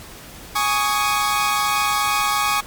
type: chord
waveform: sawtooth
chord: Ab suspended fourth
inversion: none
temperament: equal with one note detuned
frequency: 830.6 / 1115.8 / 1244.5 Hz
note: Ab5 / Db6 / Eb6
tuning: 0 / +11 / 0 cents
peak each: -19 / -17 / -19 dBFS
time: 0.55-2.61 s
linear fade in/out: 10 ms
effects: pink hiss -39 dBFS RMS until 2.66 s + MP3 96 kbps